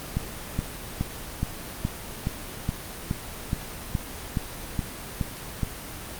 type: click train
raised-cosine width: 5 ms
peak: -12 dBFS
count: 14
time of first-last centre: 0.17-5.632 s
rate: 2.38 Hz
effects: pink hiss -37 dBFS RMS until 6.19 s + Opus 24 kbps